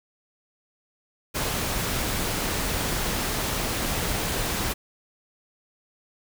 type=noise; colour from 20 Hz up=pink; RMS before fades=-27 dBFS; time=1.34-4.74 s; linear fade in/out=20 ms; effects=none